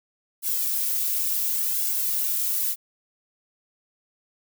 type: noise with flanger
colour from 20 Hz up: violet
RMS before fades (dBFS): -25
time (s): 0.42-2.76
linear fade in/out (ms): 50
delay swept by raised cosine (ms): 1.6 to 2.9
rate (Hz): 0.69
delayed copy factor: -0.85
effects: none